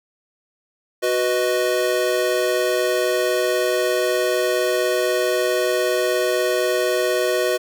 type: chord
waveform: square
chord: B major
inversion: second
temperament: equal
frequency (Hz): 370 / 493.9 / 622.3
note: F#4 / B4 / D#5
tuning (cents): 0 / 0 / 0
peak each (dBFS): -23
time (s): 1.02-7.58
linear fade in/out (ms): 20
effects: none